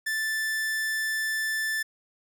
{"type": "tone", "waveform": "45% pulse", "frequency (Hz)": 1760, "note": "A6", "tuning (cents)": 0, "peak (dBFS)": -26, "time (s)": [0.06, 1.83], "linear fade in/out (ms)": 10, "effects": []}